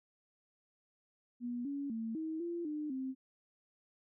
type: tone with pitch steps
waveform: sine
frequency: 242.2 / 281.6 / 225.3 / 318 / 342.6 / 301.3 / 262.7 Hz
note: B3 / C#4 / A3 / D#4 / F4 / D4 / C4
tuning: -34 / +27 / +41 / +38 / -33 / +44 / +7 cents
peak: -36 dBFS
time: 1.4-3.15 s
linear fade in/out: 50 ms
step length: 250 ms
effects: none